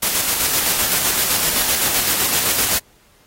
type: noise with tremolo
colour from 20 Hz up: white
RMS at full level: -17 dBFS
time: 0.02-2.79 s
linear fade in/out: 10 ms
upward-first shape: square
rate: 7.8 Hz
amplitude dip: 30%
effects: pink hiss -54 dBFS RMS until 3.26 s + AAC 48 kbps